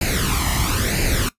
pink noise with flanger, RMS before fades -20 dBFS, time 0.01-1.29 s, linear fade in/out 5 ms, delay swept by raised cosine 0.43 to 1 ms, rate 1 Hz, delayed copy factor +0.7, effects noise-tail reverb RT60 0.1 s tail -17 dB re dry + resampled to 32000 Hz

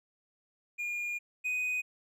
triangle tone pair in turn, 2423 / 2495 Hz, D#7 / D#7, -47 / +4 cents, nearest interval minor second, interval 51 cents, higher second, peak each -31 / -28 dBFS, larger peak second, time 0.78-1.19 / 1.44-1.82 s, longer first, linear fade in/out 20 ms, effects none

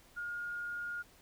sine tone, 1424 Hz, F6, 33 cents sharp, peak -37 dBFS, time 0.16-1.03 s, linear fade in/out 20 ms, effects pink hiss -62 dBFS RMS until 1.21 s

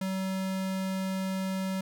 square tone, 190 Hz, F#3, 46 cents sharp, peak -30 dBFS, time 0.01-1.81 s, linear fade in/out 5 ms, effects none

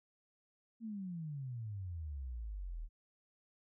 sine exponential sweep, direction down, 233.1 to 37.09 Hz, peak -40 dBFS, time 0.8-2.89 s, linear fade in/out 50 ms, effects none

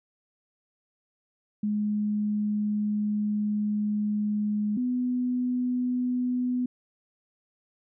sine tone pair in turn, 209.4 / 249 Hz, G#3 / B3, +15 / +14 cents, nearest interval minor third, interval 299 cents, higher second, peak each -24 dBFS, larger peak neither, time 1.63-4.77 / 4.77-6.66 s, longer first, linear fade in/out 5 ms, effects none

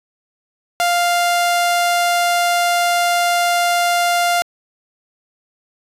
sawtooth tone, 698.5 Hz, F5, in tune, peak -10 dBFS, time 0.8-4.42 s, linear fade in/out 0 ms, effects resampled to 32000 Hz

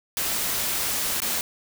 white noise with dropouts, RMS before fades -26 dBFS, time 0.17-1.41 s, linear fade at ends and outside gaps 1 ms, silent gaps 1.203-1.219 s, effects none

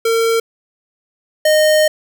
square tone pair in turn, 455.8 / 615.8 Hz, A#4 / D#5, -39 / -18 cents, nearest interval perfect fourth, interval 521 cents, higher second, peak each -13 / -10 dBFS, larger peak second, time 0.05-0.4 / 1.45-1.88 s, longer second, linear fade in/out 5 ms, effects none

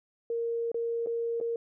sine tone with dropouts, 464.8 Hz, A#4, 5 cents flat, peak -28 dBFS, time 0.3-1.56 s, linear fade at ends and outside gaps 2 ms, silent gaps 0.717-0.744 / 1.062-1.07 / 1.402-1.411 s, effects none

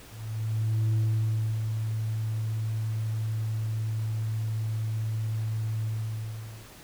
sine tone with ADSR envelope, 110 Hz, A2, in tune, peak -19 dBFS, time 0.08-6.7 s, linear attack 870 ms, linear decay 660 ms, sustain -7 dB, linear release 840 ms, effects tanh soft clip ceiling -21 dBFS + pink hiss -49 dBFS RMS until 6.83 s

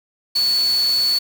sine tone in noise, 4435 Hz, C#8, in tune, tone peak -15 dBFS, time 0.35-1.19 s, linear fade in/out 10 ms, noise white, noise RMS -31 dBFS, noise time 0.35-1.19 s, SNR +13 dB, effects none

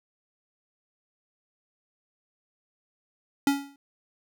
square tone with exponential decay, 280 Hz, C#4, 18 cents sharp, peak -18 dBFS, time 3.47-3.76 s, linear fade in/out 2 ms, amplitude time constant 62 ms, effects none

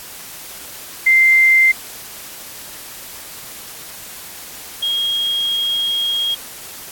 sine tone pair in turn, 2087 / 3264 Hz, C7 / G#7, -5 / -31 cents, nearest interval minor sixth, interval 774 cents, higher second, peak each -8 / -16 dBFS, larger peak first, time 1.06-1.72 / 4.82-6.35 s, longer second, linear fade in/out 10 ms, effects white hiss -34 dBFS RMS until 6.91 s + AAC 64 kbps

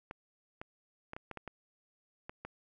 clicks, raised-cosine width 0.5 ms, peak -27 dBFS, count 9, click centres 0.111 / 0.615 / 1.134 / 1.165 / 1.313 / 1.373 / 1.477 / 2.295 / 2.45 s, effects none

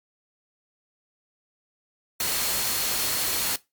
sine tone in noise, 4290 Hz, C8, 42 cents sharp, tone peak -35 dBFS, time 2.2-3.56 s, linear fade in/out 2 ms, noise white, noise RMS -26 dBFS, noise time 2.2-3.56 s, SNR -12 dB, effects noise-tail reverb RT60 0.2 s tail -19 dB re dry + MP3 96 kbps

